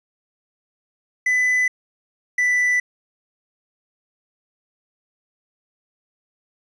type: tone pair in turn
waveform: triangle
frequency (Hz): 2001 / 1981.4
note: B6 / B6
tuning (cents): +22 / +5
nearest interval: unison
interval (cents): 17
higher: first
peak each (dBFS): -14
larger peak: neither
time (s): 1.26-1.68 / 2.38-2.8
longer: neither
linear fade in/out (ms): 5
effects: resampled to 22050 Hz + 9-bit